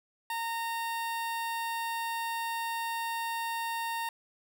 sawtooth tone with notch filter, 920 Hz, A#5, 23 cents flat, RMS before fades -34 dBFS, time 0.3-4.09 s, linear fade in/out 2 ms, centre 6300 Hz, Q 1.8, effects none

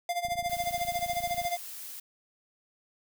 square tone with tremolo, 698.5 Hz, F5, in tune, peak -27 dBFS, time 0.09-1.57 s, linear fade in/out 2 ms, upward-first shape sine, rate 14 Hz, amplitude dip 80%
click train, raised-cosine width 5 ms, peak -35 dBFS, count 35, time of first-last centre 0.25-1.451 s, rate 28.3 Hz
blue noise, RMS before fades -42 dBFS, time 0.49-2 s, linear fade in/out 5 ms
effects none

